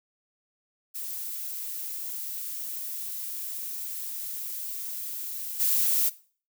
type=noise with level steps; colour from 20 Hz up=violet; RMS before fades=-35 / -24 dBFS; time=0.94-6.1 s; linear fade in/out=20 ms; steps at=5.59 s; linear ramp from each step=20 ms; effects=noise-tail reverb RT60 0.4 s tail -17 dB re dry